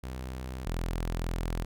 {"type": "tone pair in turn", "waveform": "sawtooth", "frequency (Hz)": [64, 42.07], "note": ["C2", "E1"], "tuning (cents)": [-38, 36], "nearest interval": "perfect fifth", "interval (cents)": 726, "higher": "first", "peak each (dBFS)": [-32, -26], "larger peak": "second", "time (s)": [[0.03, 0.66], [0.66, 1.65]], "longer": "second", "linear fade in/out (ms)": 10, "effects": []}